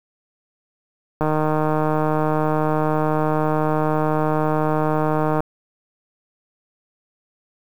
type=click train; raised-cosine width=1 ms; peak=-7 dBFS; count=647; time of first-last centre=1.21-5.405 s; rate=154 Hz; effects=7-bit